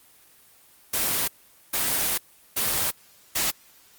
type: noise bursts at uneven times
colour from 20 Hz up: white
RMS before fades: -24 dBFS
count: 4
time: 0.93-1.28 / 1.73-2.18 / 2.56-2.91 / 3.35-3.51 s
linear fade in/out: 10 ms
effects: white hiss -55 dBFS RMS until 3.98 s + Opus 24 kbps